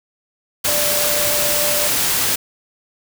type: tone in noise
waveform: sine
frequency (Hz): 590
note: D5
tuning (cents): +8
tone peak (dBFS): -23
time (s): 0.67-1.88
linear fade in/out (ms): 10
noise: white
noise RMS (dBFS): -18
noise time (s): 0.64-2.36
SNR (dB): -8
effects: none